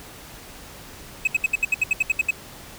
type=tone bursts; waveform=triangle; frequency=2556 Hz; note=D#7; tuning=46 cents sharp; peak=-14 dBFS; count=12; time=1.25-2.308 s; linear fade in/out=5 ms; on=24 ms; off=70 ms; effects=pink hiss -42 dBFS RMS until 2.78 s